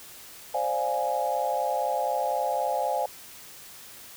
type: chord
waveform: sine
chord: D half-diminished seventh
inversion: third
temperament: equal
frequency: 523.3 / 587.3 / 698.5 / 830.6 Hz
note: C5 / D5 / F5 / Ab5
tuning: 0 / 0 / 0 / 0 cents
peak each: -31 / -31 / -30 / -28 dBFS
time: 0.54-3.06 s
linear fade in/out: 5 ms
effects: white hiss -46 dBFS RMS until 4.16 s